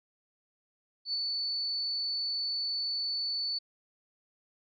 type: tone with ADSR envelope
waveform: sine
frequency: 4477 Hz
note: C#8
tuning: 16 cents sharp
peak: -28 dBFS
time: 1.05-3.59 s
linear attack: 83 ms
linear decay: 24 ms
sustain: -2 dB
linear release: 12 ms
effects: none